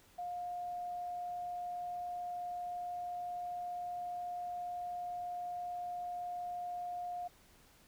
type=tone; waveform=sine; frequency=710 Hz; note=F5; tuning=28 cents sharp; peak=-38 dBFS; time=0.18-7.28 s; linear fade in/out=10 ms; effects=pink hiss -64 dBFS RMS until 7.87 s